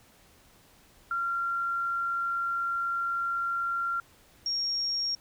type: tone pair in turn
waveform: sine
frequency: 1378 / 5568 Hz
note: F6 / F8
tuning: -24 / -6 cents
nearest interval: 2 octaves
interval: 2418 cents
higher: second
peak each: -27 dBFS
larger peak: neither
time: 1.11-4 / 4.46-5.15 s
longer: first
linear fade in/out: 2 ms
effects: pink hiss -59 dBFS RMS until 5.2 s